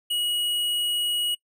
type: tone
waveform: square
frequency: 2906 Hz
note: F#7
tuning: 32 cents flat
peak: -24 dBFS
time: 0.1-1.35 s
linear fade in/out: 10 ms
effects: noise-tail reverb RT60 0.1 s tail -24 dB re dry